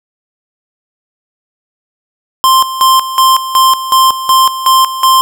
square tone with tremolo, 1050 Hz, C6, 6 cents sharp, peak -5 dBFS, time 2.44-5.21 s, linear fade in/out 0 ms, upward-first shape square, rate 2.7 Hz, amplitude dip 75%, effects none

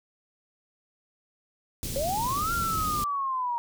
pink band-stop noise, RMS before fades -33 dBFS, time 1.83-3.04 s, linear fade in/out 0 ms, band 290 to 4300 Hz, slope 12 dB/octave
sine linear two-way sweep, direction up then down, 526 to 1396.9 to 936 Hz, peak -26 dBFS, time 1.96-3.58 s, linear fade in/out 0 ms, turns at 2.53 s
effects none

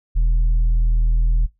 sine tone with tanh clipping, 40.5 Hz, E1, 30 cents flat, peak -14 dBFS, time 0.15-1.47 s, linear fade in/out 20 ms, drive 3 dB, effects noise-tail reverb RT60 0.2 s tail -19 dB re dry

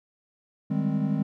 triangle chord, Ab major seventh, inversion second, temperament equal, 155.56 / 196 / 207.7 / 261.6 Hz, Eb3 / G3 / Ab3 / C4, 0 / 0 / 0 / 0 cents, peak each -26 / -28 / -26 / -28 dBFS, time 0.7-1.23 s, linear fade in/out 10 ms, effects none

